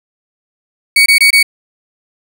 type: tone bursts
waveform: 35% pulse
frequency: 2243 Hz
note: C#7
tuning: 20 cents sharp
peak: -3 dBFS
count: 4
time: 0.96-1.429 s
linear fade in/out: 5 ms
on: 100 ms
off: 23 ms
effects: none